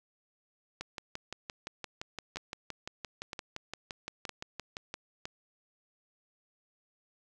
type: two click trains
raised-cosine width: 0.2 ms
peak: -21 / -21 dBFS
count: 25 / 4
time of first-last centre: 0.81-4.941 / 2.37-5.255 s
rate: 5.81 / 1.04 Hz
effects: none